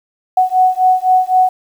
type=beating tone pair; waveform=sine; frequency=740 / 743.9 Hz; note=F#5 / F#5; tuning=0 / +9 cents; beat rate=3.9 Hz; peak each=-12 dBFS; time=0.37-1.49 s; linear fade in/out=5 ms; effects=7-bit